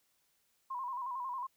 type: tone with vibrato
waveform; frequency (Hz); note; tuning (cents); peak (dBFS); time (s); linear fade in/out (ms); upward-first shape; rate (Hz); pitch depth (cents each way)
sine; 1019; C6; -46; -36; 0.7-1.47; 10; square; 11; 73
effects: white hiss -75 dBFS RMS until 1.56 s